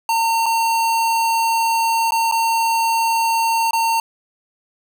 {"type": "tone with dropouts", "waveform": "square", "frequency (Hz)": 911, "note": "A#5", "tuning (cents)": -40, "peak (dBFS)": -16, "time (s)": [0.09, 4], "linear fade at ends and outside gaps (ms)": 2, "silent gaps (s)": [[0.459, 0.463], [2.108, 2.12], [2.314, 2.322], [3.709, 3.732]], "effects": []}